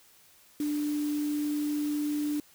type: tone in noise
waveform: sine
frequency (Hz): 295.8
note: D4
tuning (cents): +13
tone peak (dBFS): -27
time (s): 0.6-2.4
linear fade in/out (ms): 2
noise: white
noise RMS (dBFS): -45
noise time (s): 0.6-2.4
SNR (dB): +15
effects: white hiss -59 dBFS RMS until 2.54 s